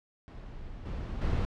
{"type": "noise with level steps", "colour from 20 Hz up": "brown", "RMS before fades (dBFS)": [-43, -36, -28], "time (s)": [0.28, 1.45], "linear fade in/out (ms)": 0, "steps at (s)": [0.85, 1.21], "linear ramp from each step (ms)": 10, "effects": ["low-pass 4000 Hz 12 dB/octave"]}